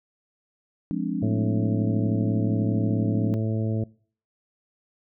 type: chord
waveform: sine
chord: D half-diminished seventh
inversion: first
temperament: equal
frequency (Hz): 174.61 / 207.7 / 261.6 / 293.7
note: F3 / Ab3 / C4 / D4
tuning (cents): 0 / 0 / 0 / 0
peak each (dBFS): -30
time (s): 0.91-3.34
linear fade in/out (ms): 0
type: harmonic tone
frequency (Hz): 110.1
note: A2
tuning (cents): +2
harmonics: 1 / 2 / 3 / 4 / 5 / 6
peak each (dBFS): -24 / -30 / -34 / -36 / -38 / -40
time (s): 1.22-3.84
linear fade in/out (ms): 5
effects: noise-tail reverb RT60 0.5 s tail -24 dB re dry